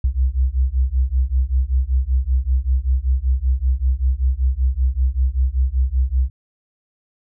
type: beating tone pair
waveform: sine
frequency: 62 / 67.2 Hz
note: B1 / C2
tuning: +7 / +47 cents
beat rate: 5.2 Hz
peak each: -18 dBFS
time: 0.04-6.3 s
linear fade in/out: 5 ms
effects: none